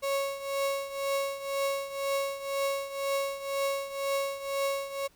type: tone with tremolo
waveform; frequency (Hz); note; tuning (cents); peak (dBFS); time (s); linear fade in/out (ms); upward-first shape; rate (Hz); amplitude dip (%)
35% pulse; 552; C#5; -7; -24; 0.02-5.08; 20; triangle; 2; 80
effects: pink hiss -63 dBFS RMS until 5.15 s